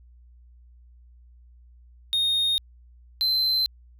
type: tone pair in turn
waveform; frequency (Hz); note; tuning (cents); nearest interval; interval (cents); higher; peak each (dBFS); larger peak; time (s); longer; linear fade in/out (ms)
triangle; 3703 / 4086; A#7 / C8; -12 / -42; major second; 170; second; -19; neither; 2.13-2.58 / 3.21-3.66; neither; 0
effects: added 60 Hz sine -49 dBFS peak until 3.99 s